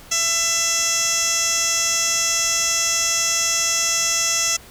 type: tone with band-pass filter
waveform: 15% pulse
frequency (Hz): 668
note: E5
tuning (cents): +23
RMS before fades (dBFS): -20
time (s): 0.11-4.57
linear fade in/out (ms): 10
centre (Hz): 5800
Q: 2.8
effects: pink hiss -44 dBFS RMS until 4.7 s